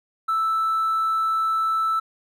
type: tone with hard clipping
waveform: triangle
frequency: 1318.5 Hz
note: E6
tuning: in tune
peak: -19 dBFS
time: 0.28-2 s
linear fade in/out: 10 ms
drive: 2 dB
effects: none